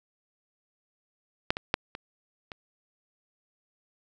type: clicks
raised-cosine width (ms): 0.3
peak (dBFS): -7 / -16 / -6 / -21 / -23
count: 5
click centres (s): 1.505 / 1.569 / 1.741 / 1.951 / 2.518
effects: none